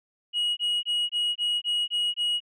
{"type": "tone bursts", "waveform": "sine", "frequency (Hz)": 2900, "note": "F#7", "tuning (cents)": -35, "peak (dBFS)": -20, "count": 8, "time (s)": [0.33, 2.404], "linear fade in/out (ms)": 50, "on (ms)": 240, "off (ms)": 22, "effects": ["tanh soft clip ceiling -22 dBFS"]}